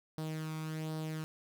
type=tone with flanger; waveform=sawtooth; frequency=157.2 Hz; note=D#3; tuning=18 cents sharp; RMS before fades=-39 dBFS; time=0.18-1.24 s; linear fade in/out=0 ms; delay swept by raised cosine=0.21 to 0.87 ms; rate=1.3 Hz; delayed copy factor=+0.55; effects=none